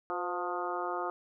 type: harmonic tone with a mistuned harmonic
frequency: 177.7 Hz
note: F3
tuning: 30 cents sharp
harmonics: 2 / 3 / 4 / 5 / 6 / 7 / 8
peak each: -38 / -41 / -38 / -40 / -42 / -37 / -46 dBFS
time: 0.1-1.1 s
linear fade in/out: 0 ms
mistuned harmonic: 3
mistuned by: -56 cents
effects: none